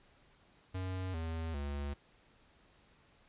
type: tone with pitch steps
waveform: square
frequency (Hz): 93 / 81.43 / 71.3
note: F#2 / E2 / C#2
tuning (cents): +9 / -21 / +49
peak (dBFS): -37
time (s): 0.74-1.94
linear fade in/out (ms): 10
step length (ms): 400
effects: pink hiss -66 dBFS RMS until 3.28 s + resampled to 8000 Hz